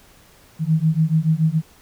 sine beating tone pair, 155.56 / 162.56 Hz, D#3 / E3, 0 / -24 cents, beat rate 7 Hz, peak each -18 dBFS, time 0.59-1.62 s, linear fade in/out 50 ms, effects pink hiss -51 dBFS RMS until 1.81 s

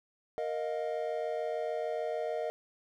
triangle chord, Bb suspended fourth, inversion none, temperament equal with one note detuned, 466.2 / 622.3 / 709 Hz, Bb4 / Eb5 / F5, 0 / 0 / +26 cents, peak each -34 / -33 / -37 dBFS, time 0.38-2.5 s, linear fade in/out 0 ms, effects none

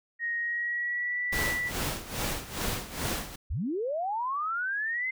sine tone with pitch glide, 1873 to 1965 Hz, A#6 to B6, +8 to -9 cents, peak -28 dBFS, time 0.19-1.72 s, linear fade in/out 50 ms, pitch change +83 cents, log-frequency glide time 0.37-1.21 s
pink noise with tremolo, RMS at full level -30 dBFS, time 1.32-3.36 s, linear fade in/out 10 ms, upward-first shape sine, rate 2.4 Hz, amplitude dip 80%
sine linear sweep, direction up, 44.82 to 2093 Hz, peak -28 dBFS, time 3.5-5.11 s, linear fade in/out 10 ms
effects none

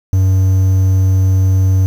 triangle tone with quantisation, 94.7 Hz, F#2, 41 cents sharp, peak -6 dBFS, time 0.13-1.86 s, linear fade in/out 0 ms, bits 6, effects none

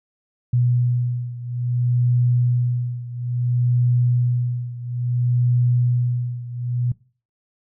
sine beating tone pair, 122.2 / 122.79 Hz, B2 / B2, -18 / -10 cents, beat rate 0.59 Hz, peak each -19 / -22 dBFS, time 0.53-6.92 s, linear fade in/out 5 ms, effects noise-tail reverb RT60 0.4 s tail -21 dB re dry

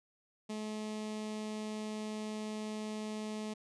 sawtooth tone with notch filter, 214.5 Hz, A3, 44 cents flat, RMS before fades -40 dBFS, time 0.49-3.54 s, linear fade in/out 10 ms, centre 1500 Hz, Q 1.7, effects resampled to 22050 Hz

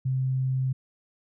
sine tone, 130.81 Hz, C3, in tune, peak -23 dBFS, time 0.05-0.73 s, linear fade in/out 10 ms, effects none

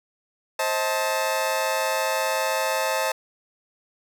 sawtooth chord, A diminished, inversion first, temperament just, 528 / 633.6 / 880 Hz, C5 / Eb5 / A5, +16 / +31 / 0 cents, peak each -23 dBFS, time 0.59-3.12 s, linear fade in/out 5 ms, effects none

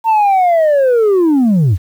sine linear sweep, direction down, 915 to 77.9 Hz, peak -5 dBFS, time 0.04-1.78 s, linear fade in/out 50 ms, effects tanh soft clip ceiling -7 dBFS + 7-bit

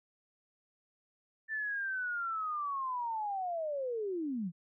sine linear sweep, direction down, 1781 to 159.2 Hz, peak -33 dBFS, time 1.48-4.52 s, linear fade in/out 50 ms, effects none

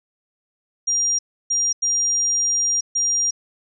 sine tone bursts at uneven times, 5700 Hz, F8, 34 cents sharp, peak -17 dBFS, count 4, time 0.87-1.19 / 1.5-1.73 / 1.82-2.81 / 2.95-3.31 s, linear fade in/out 10 ms, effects none

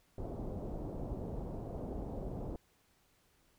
pink low-pass noise, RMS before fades -41 dBFS, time 0.18-2.56 s, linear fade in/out 2 ms, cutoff 700 Hz, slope 24 dB/octave, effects pink hiss -71 dBFS RMS until 3.58 s

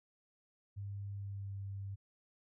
sine tone with pitch glide, 100 to 98.51 Hz, G2 to G2, +35 to +9 cents, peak -40 dBFS, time 0.76-1.96 s, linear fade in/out 20 ms, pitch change -26 cents, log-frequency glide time 1.14-1.56 s, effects none

